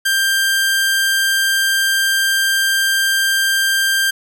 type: tone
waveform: sawtooth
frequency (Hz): 1584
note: G6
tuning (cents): +18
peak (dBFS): -10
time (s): 0.05-4.11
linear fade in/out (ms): 10
effects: none